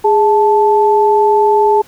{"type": "tone pair together", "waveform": "sine", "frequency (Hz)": [413.9, 875], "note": ["G#4", "A5"], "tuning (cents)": [-6, -10], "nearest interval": "octave + minor second", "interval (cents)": 1296, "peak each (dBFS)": -10, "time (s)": [0.04, 1.82], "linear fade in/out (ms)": 10, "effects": ["pink hiss -44 dBFS RMS until 1.87 s"]}